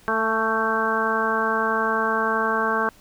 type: harmonic tone with a mistuned harmonic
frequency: 222.3 Hz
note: A3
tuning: 18 cents sharp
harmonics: 1 / 2 / 3 / 4 / 5 / 6 / 7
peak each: -30 / -27 / -30 / -28 / -25 / -30 / -25 dBFS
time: 0.08-2.89 s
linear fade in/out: 0 ms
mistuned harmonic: 4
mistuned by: -18 cents
effects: pink hiss -53 dBFS RMS until 3 s